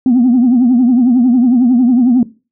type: tone with vibrato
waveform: sine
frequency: 246.7 Hz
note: B3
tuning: 2 cents flat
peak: -5 dBFS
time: 0.06-2.23 s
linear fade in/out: 2 ms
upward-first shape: triangle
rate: 11 Hz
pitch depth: 140 cents each way
effects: noise-tail reverb RT60 0.3 s tail -18 dB re dry + tanh soft clip ceiling -3 dBFS